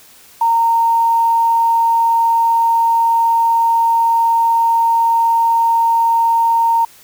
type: tone with quantisation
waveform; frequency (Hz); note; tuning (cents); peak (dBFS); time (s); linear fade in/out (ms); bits
sine; 921; A#5; -21; -10; 0.41-6.85; 5; 6
effects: white hiss -44 dBFS RMS until 7.03 s